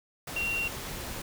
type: tone in noise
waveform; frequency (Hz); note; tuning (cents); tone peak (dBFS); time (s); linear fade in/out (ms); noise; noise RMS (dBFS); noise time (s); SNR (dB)
sine; 2750; F7; -27; -28; 0.36-0.68; 5; pink; -38; 0.27-1.22; +7
effects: none